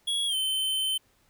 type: tone with pitch glide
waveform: square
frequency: 3337 to 3078 Hz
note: G#7 to G7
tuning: +8 to -32 cents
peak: -26 dBFS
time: 0.07-0.98 s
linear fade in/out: 10 ms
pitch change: -140 cents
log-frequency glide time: 0.27-0.35 s
effects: pink hiss -66 dBFS RMS until 1.29 s